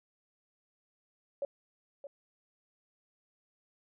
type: tone with echo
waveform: sine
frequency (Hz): 562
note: C#5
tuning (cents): +24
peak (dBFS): -31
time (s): 1.42-1.45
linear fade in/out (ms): 2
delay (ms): 620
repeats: 1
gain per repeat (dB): -11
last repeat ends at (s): 2.07
effects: none